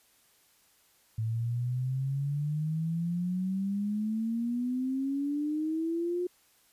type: exponential sweep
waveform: sine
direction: up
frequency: 110 to 360.4 Hz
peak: -28 dBFS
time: 1.18-6.27 s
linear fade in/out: 5 ms
effects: white hiss -65 dBFS RMS until 6.72 s + resampled to 32000 Hz